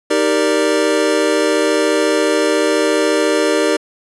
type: chord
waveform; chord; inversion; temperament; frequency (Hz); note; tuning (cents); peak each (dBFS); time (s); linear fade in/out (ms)
square; Eb major seventh; none; equal; 311.1 / 392 / 466.2 / 587.3; Eb4 / G4 / Bb4 / D5; 0 / 0 / 0 / 0; -19; 0.1-3.77; 10
effects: resampled to 24000 Hz